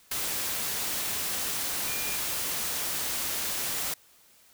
sine tone in noise, 2412 Hz, D7, 46 cents sharp, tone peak -38 dBFS, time 1.87-2.16 s, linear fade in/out 5 ms, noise white, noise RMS -31 dBFS, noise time 0.11-3.94 s, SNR -10 dB, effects white hiss -59 dBFS RMS until 4.53 s

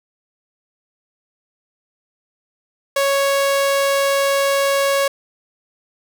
sawtooth tone, 554.4 Hz, C#5, in tune, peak -11 dBFS, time 2.96-5.08 s, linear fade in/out 5 ms, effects none

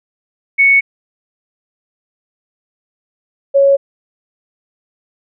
sine tone pair in turn, 2217 / 554.2 Hz, C#7 / C#5, 0 / -1 cents, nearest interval 2 octaves, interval 2401 cents, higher first, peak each -6 dBFS, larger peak neither, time 0.58-0.81 / 3.54-3.77 s, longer neither, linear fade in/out 20 ms, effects none

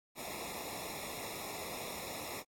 pink noise with comb filter, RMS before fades -43 dBFS, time 0.15-2.44 s, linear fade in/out 50 ms, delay 0.65 ms, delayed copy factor -0.95, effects AAC 64 kbps

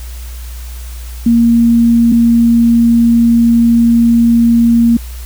sine tone pair in turn, 233.1 / 233.1 Hz, A#3 / A#3, 0 / 0 cents, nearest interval unison, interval 0 cents, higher neither, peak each -5 dBFS, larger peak neither, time 1.26-2.12 / 2.12-4.97 s, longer second, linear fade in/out 5 ms, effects added 60 Hz sine -23 dBFS peak until 5.25 s + white hiss -36 dBFS RMS until 5.25 s

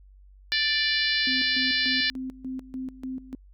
harmonic tone, 587.3 Hz, D5, in tune, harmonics 3 / 4 / 5 / 6 / 7 / 8 / 9, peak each -27 / -31 / -31 / -31 / -28 / -31 / -34 dBFS, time 0.52-2.1 s, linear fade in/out 0 ms
sine tone with tremolo, 259.7 Hz, C4, 13 cents flat, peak -30 dBFS, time 1.27-3.35 s, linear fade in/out 2 ms, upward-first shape square, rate 3.4 Hz, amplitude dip 80%
effects added 48 Hz sine -49 dBFS peak until 3.53 s

